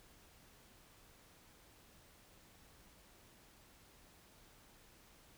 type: silence
effects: pink hiss -64 dBFS RMS until 5.37 s